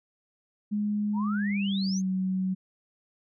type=tone with pitch glide; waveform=sine; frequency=208.2 to 187.64 Hz; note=G#3 to F#3; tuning=+5 to +25 cents; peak=-25 dBFS; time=0.71-2.55 s; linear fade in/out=20 ms; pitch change=-180 cents; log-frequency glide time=1.28-2.08 s
type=exponential sweep; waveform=sine; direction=up; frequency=857 to 6645 Hz; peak=-34 dBFS; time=1.13-2.02 s; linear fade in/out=50 ms
effects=none